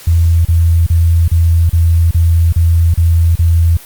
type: tone bursts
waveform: sine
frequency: 83.5 Hz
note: E2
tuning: 23 cents sharp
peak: -6 dBFS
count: 9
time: 0.07-3.77 s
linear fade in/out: 5 ms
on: 380 ms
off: 35 ms
effects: white hiss -35 dBFS RMS until 3.85 s + Opus 48 kbps